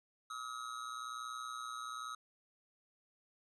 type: tone with amplitude modulation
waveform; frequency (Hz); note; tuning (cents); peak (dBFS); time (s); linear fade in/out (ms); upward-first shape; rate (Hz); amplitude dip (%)
square; 1277; D#6; +45; -39; 0.3-2.15; 5; sine; 121; 80
effects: resampled to 24000 Hz